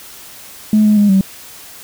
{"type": "tone with pitch steps", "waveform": "sine", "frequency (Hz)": [213.8, 211.3, 205.6, 192.3], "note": ["A3", "G#3", "G#3", "G3"], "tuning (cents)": [-49, 30, -17, -33], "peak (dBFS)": -6, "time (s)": [0.73, 1.21], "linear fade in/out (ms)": 2, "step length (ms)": 120, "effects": ["tanh soft clip ceiling -3 dBFS", "white hiss -36 dBFS RMS until 1.83 s"]}